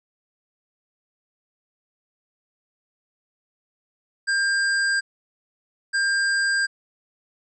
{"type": "tone pair in turn", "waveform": "square", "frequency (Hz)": [1598, 1598], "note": ["G6", "G6"], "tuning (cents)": [33, 33], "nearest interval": "unison", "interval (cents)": 0, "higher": "neither", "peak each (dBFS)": -20, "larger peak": "neither", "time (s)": [[4.27, 5.01], [5.93, 6.67]], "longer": "neither", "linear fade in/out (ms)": 20, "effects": ["resampled to 22050 Hz"]}